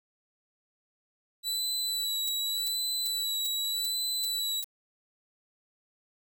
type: tone with vibrato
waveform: sawtooth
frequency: 3951 Hz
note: B7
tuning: in tune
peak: -26 dBFS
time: 1.43-4.64 s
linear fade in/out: 50 ms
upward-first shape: sine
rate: 0.85 Hz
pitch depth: 28 cents each way
type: noise bursts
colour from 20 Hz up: violet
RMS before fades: -35 dBFS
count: 7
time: 2.27-4.644 s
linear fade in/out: 5 ms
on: 22 ms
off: 370 ms
effects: none